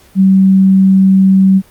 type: tone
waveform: sine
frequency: 191.4 Hz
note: G3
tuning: 41 cents flat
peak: -4 dBFS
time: 0.15-1.62 s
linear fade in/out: 50 ms
effects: pink hiss -45 dBFS RMS until 1.7 s + Opus 48 kbps